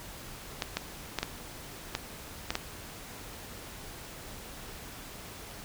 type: clicks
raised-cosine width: 0.2 ms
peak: -12 dBFS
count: 7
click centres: 0.622 / 0.77 / 1.187 / 1.23 / 1.951 / 2.505 / 2.554 s
effects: pink hiss -45 dBFS RMS until 5.64 s